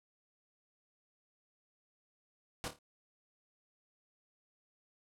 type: noise with echo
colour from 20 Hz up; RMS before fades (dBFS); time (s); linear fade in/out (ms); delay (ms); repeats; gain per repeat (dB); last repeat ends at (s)
pink; -39; 2.64-2.68; 0; 27; 4; -8; 2.788
effects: low-pass 10000 Hz 12 dB/octave